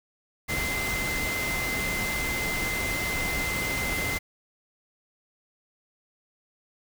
sine tone in noise, 2069 Hz, C7, 20 cents flat, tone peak -29 dBFS, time 0.48-4.19 s, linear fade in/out 20 ms, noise pink, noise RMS -31 dBFS, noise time 0.48-4.19 s, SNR -1 dB, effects none

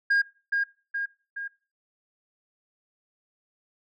sine tone with echo, 1623 Hz, G#6, 40 cents flat, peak -16 dBFS, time 0.1-0.22 s, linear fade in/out 10 ms, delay 420 ms, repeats 3, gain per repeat -5 dB, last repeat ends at 1.48 s, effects noise-tail reverb RT60 0.3 s tail -19 dB re dry + tanh soft clip ceiling -18 dBFS

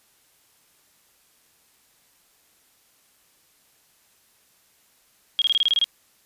sine tone bursts, 3262 Hz, G#7, 32 cents flat, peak -16 dBFS, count 9, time 5.39-5.842 s, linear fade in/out 0 ms, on 28 ms, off 25 ms, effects white hiss -61 dBFS RMS until 6.25 s + resampled to 32000 Hz

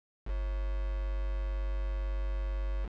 sine tone with quantisation, 49 Hz, G1, in tune, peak -30 dBFS, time 0.25-2.89 s, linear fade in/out 50 ms, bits 7, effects low-pass 3000 Hz 12 dB/octave

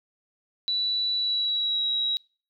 sine tone with pitch glide, 3951 to 3856 Hz, B7 to B7, 0 to -42 cents, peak -23 dBFS, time 0.68-2.17 s, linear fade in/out 0 ms, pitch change -42 cents, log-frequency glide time 1.15-1.85 s, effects noise-tail reverb RT60 0.4 s tail -26 dB re dry

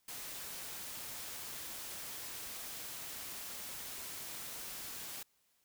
white noise, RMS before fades -45 dBFS, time 0.08-5.23 s, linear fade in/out 5 ms, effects white hiss -75 dBFS RMS until 5.64 s

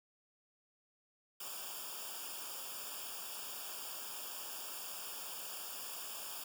white noise with comb filter, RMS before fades -45 dBFS, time 1.4-6.44 s, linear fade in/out 5 ms, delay 0.49 ms, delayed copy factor -0.95, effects none

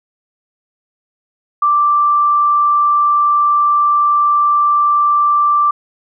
sine tone, 1174.7 Hz, D6, in tune, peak -9 dBFS, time 1.62-5.71 s, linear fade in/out 5 ms, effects none

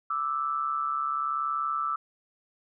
sine tone pair together, 1177 / 1317.9 Hz, D6 / E6, +3 / -1 cents, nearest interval major second, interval 196 cents, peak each -31 / -28 dBFS, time 0.1-1.96 s, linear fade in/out 5 ms, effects none

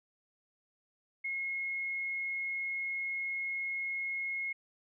sine tone, 2163 Hz, C#7, 43 cents flat, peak -33 dBFS, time 1.24-4.53 s, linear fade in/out 10 ms, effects none

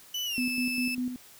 35% pulse tone with pitch glide, 2982 to 2626 Hz, F#7 to E7, +13 to -7 cents, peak -28 dBFS, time 0.14-0.95 s, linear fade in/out 5 ms, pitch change -220 cents, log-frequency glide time 0.25-0.4 s
sine tone with tremolo, 250 Hz, B3, 21 cents sharp, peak -27 dBFS, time 0.38-1.16 s, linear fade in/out 0 ms, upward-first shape square, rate 5 Hz, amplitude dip 55%
effects white hiss -53 dBFS RMS until 1.39 s

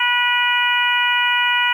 harmonic tone, 486.9 Hz, B4, 25 cents flat, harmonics 2 / 3 / 4 / 5 / 6, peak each -21 / -21 / -21 / -21 / -21 dBFS, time 0-1.73 s, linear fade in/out 5 ms, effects 8-bit

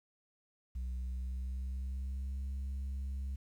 sine tone with pitch glide, 62.7 to 67.2 Hz, B1 to C2, +27 to +47 cents, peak -33 dBFS, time 0.75-3.36 s, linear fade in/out 10 ms, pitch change +120 cents, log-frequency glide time 0.98-2.45 s, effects tanh soft clip ceiling -35 dBFS + 11-bit

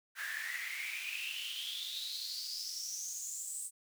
pink noise with high-pass filter sweep, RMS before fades -41 dBFS, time 0.15-3.71 s, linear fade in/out 50 ms, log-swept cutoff 1600 to 8500 Hz, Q 9.5, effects none

